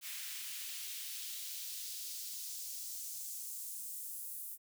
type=noise with high-pass filter sweep; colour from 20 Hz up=white; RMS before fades=-44 dBFS; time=0.01-4.58 s; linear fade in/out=50 ms; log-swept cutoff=2000 to 11000 Hz; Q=1.2; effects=none